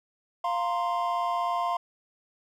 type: chord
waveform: triangle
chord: F suspended fourth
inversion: none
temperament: just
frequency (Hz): 698.5 / 931.3 / 1047.7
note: F5 / Bb5 / C6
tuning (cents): 0 / -2 / +2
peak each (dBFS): -27 / -31 / -27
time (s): 0.44-1.77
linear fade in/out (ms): 5
effects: none